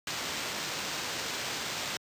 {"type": "noise with sample-and-hold", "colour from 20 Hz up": "white", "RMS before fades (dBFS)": -35, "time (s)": [0.07, 1.97], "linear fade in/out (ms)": 2, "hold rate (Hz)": 11025, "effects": ["high-pass 100 Hz 12 dB/octave", "resampled to 32000 Hz"]}